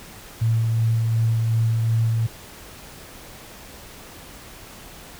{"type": "tone with tremolo", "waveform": "sine", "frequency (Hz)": 113.4, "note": "A#2", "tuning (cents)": -47, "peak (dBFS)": -16, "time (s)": [0.41, 2.27], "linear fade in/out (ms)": 10, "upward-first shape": "sine", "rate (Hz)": 2.7, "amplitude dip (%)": 25, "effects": ["pink hiss -42 dBFS RMS until 5.19 s"]}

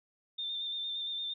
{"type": "tone with vibrato", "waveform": "sine", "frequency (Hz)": 3596, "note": "A7", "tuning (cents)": 37, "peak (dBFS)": -34, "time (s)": [0.38, 1.34], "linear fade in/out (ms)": 10, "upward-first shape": "square", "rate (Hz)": 8.7, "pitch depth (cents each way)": 21, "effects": []}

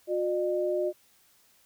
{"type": "tone pair together", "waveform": "sine", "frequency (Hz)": [360.3, 605.9], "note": ["F#4", "D#5"], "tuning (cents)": [-46, -46], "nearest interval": "major sixth", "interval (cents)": 900, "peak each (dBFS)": -28, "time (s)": [0.07, 0.93], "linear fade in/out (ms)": 50, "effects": ["white hiss -63 dBFS RMS until 1.65 s"]}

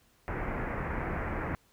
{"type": "low-pass noise", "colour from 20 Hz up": "pink", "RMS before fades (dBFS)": -34, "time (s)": [0.28, 1.55], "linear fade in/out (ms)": 0, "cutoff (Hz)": 2200, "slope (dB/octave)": 48, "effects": ["pink hiss -66 dBFS RMS until 1.72 s"]}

